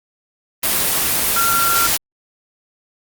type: tone in noise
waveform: sine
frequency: 1373 Hz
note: F6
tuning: 30 cents flat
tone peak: -16 dBFS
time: 1.36-1.87 s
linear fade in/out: 5 ms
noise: white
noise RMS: -17 dBFS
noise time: 0.63-1.97 s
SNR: -2 dB
effects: Opus 24 kbps